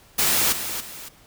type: noise with echo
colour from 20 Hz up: white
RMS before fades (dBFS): -20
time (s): 0.18-0.53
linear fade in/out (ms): 10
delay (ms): 280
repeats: 2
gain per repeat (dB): -9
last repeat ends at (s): 1.09
effects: pink hiss -53 dBFS RMS until 1.26 s